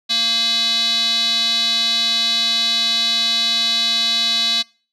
square tone with band-pass filter, 230.7 Hz, A#3, 18 cents flat, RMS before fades -18 dBFS, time 0.09-4.63 s, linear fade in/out 20 ms, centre 4000 Hz, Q 8, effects noise-tail reverb RT60 0.4 s tail -25 dB re dry

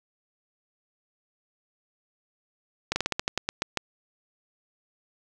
slowing click train, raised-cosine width 0.2 ms, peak -8 dBFS, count 11, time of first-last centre 2.92-3.773 s, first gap 40 ms, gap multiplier 1.16, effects none

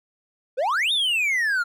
triangle exponential two-way sweep, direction up then down, 471.6 to 3729 to 1369 Hz, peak -18 dBFS, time 0.57-1.64 s, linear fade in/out 20 ms, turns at 0.92 s, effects none

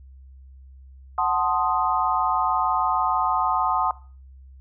sine chord, F# diminished seventh, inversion none, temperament equal, 740 / 880 / 1046.5 / 1244.5 Hz, F#5 / A5 / C6 / Eb6, 0 / 0 / 0 / 0 cents, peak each -25 dBFS, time 1.18-3.91 s, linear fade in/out 2 ms, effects noise-tail reverb RT60 0.4 s tail -20 dB re dry + added 66 Hz sine -43 dBFS peak until 4.6 s

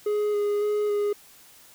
triangle tone with vibrato, 415.3 Hz, G#4, in tune, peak -20 dBFS, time 0.06-1.13 s, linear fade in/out 5 ms, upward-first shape square, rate 1.8 Hz, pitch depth 13 cents each way, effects white hiss -52 dBFS RMS until 1.74 s

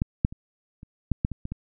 clicks, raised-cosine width 5 ms, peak -11 / -7 / -26 / -30 / -10 / -10 / -20 / -20 / -19 dBFS, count 9, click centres 0.019 / 0.249 / 0.325 / 0.831 / 1.117 / 1.249 / 1.317 / 1.454 / 1.52 s, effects none

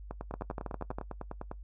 two click trains, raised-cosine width 1 ms, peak -24 / -22 dBFS, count 15 / 9, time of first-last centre 0.11-1.514 / 0.34-0.985 s, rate 9.97 / 12.4 Hz, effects noise-tail reverb RT60 0.1 s tail -19 dB re dry + added 50 Hz sine -43 dBFS peak until 1.63 s

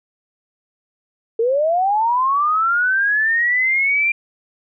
sine linear sweep, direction up, 440 to 2389 Hz, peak -14 dBFS, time 1.39-4.12 s, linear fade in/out 5 ms, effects none

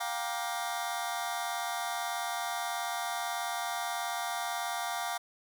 sawtooth chord, G minor seventh, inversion third, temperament just, 705.6 / 784 / 940.8 / 1176 Hz, F5 / G5 / Bb5 / D6, +18 / 0 / +16 / +2 cents, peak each -32 / -35 / -35 / -36 dBFS, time 0-5.18 s, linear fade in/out 10 ms, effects none

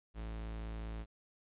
45% pulse tone, 55 Hz, A1, in tune, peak -40 dBFS, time 0.14-1.06 s, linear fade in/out 50 ms, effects resampled to 8000 Hz + 12-bit

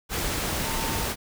sine tone in noise, 905 Hz, A5, 48 cents sharp, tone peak -35 dBFS, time 0.61-1.08 s, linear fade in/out 50 ms, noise pink, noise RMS -28 dBFS, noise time 0.09-1.16 s, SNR -10 dB, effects none

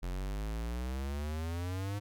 square exponential sweep, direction up, 43.65 to 103.7 Hz, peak -35 dBFS, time 0.02-2 s, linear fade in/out 20 ms, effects none

